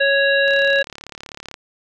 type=harmonic tone; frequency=554.4 Hz; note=C#5; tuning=in tune; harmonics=1 / 3 / 5 / 7; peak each=-17 / -16 / -24 / -25 dBFS; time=0-0.83 s; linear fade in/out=10 ms
type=click train; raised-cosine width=0.2 ms; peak=-16 dBFS; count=39; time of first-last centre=0.48-1.541 s; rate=35.8 Hz
effects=none